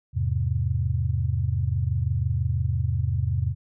sine chord, E augmented, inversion none, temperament just, 82.41 / 103.01 / 128.76 Hz, E2 / G#2 / B#2, 0 / -14 / -27 cents, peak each -26 dBFS, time 0.13-3.55 s, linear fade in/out 50 ms, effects none

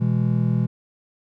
triangle chord, E major, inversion second, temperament just, 123.61 / 164.81 / 206 Hz, B2 / E3 / G#3, +2 / 0 / -14 cents, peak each -18 / -22 / -22 dBFS, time 0-0.67 s, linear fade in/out 20 ms, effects none

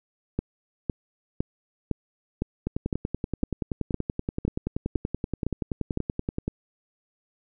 two click trains, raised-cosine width 3 ms, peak -14 / -12 dBFS, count 41 / 12, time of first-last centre 2.67-6.48 / 0.39-5.974 s, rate 10.5 / 1.97 Hz, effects none

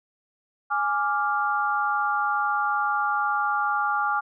sine chord, D diminished, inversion second, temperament equal, 830.6 / 1174.7 / 1396.9 Hz, Ab5 / D6 / F6, 0 / 0 / 0 cents, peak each -26 dBFS, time 0.7-4.21 s, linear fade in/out 20 ms, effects none

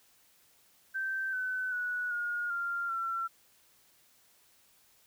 sine tone with pitch steps, 1555 / 1512.5 / 1471.1 / 1430.9 / 1391.8 / 1353.7 Hz, G6 / F#6 / F#6 / F6 / F6 / E6, -14 / +38 / -10 / +42 / -6 / +46 cents, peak -31 dBFS, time 0.94-3.28 s, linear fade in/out 20 ms, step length 390 ms, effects white hiss -65 dBFS RMS until 5.06 s

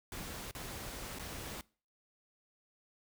pink noise with dropouts, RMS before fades -44 dBFS, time 0.12-1.61 s, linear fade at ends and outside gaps 1 ms, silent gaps 0.511-0.55 / 1.187-1.195 s, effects noise-tail reverb RT60 0.4 s tail -23 dB re dry

